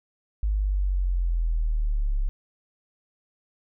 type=exponential sweep; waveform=sine; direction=down; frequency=52.4 to 33.91 Hz; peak=-21 dBFS; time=0.43-2.29 s; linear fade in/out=0 ms; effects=none